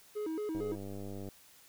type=tone with vibrato; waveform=triangle; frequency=366.8 Hz; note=F#4; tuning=15 cents flat; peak=-32 dBFS; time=0.15-0.76 s; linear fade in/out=20 ms; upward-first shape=square; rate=4.4 Hz; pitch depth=240 cents each way
type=click train; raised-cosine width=2 ms; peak=-31 dBFS; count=74; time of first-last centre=0.55-1.287 s; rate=99 Hz
effects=white hiss -60 dBFS RMS until 1.68 s